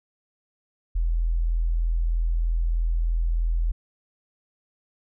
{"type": "tone", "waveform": "sine", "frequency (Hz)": 41.59, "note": "E1", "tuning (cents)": 16, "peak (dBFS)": -20, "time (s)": [0.95, 3.72], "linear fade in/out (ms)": 10, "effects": []}